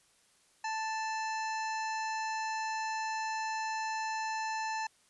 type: harmonic tone with a mistuned harmonic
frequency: 880 Hz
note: A5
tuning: in tune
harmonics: 1 / 2 / 3 / 5 / 6 / 7 / 8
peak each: -34 / -40 / -44 / -48 / -50 / -51 / -52 dBFS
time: 0.64-4.87 s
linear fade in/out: 5 ms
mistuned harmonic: 5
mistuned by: -110 cents
effects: white hiss -67 dBFS RMS until 5.09 s + resampled to 24000 Hz